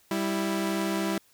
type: tone pair together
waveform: sawtooth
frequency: 196.34 / 329.6 Hz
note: G3 / E4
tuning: +3 / 0 cents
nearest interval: major sixth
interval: 897 cents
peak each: -25 dBFS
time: 0.11-1.18 s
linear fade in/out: 2 ms
effects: white hiss -62 dBFS RMS until 1.33 s